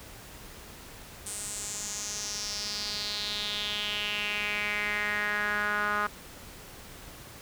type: tone with band-pass filter sweep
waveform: sawtooth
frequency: 207.7 Hz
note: G#3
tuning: in tune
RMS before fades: -32 dBFS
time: 1.26-6.07 s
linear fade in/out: 5 ms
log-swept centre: 8900 to 1300 Hz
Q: 4.4
effects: pink hiss -47 dBFS RMS until 7.41 s